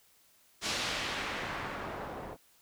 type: noise with low-pass filter sweep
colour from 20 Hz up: white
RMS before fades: -37 dBFS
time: 0.61-2.37 s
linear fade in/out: 50 ms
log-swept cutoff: 5400 to 630 Hz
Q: 0.92
effects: white hiss -65 dBFS RMS until 2.61 s